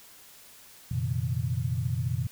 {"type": "tone cluster", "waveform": "sine", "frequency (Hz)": [89.6, 117.9, 132.6, 156.8], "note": ["F2", "A#2", "C3", "D#3"], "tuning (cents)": [45, 20, 23, 14], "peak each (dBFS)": [-33, -29, -32, -36], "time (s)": [0.91, 2.27], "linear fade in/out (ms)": 5, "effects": ["white hiss -52 dBFS RMS until 2.31 s"]}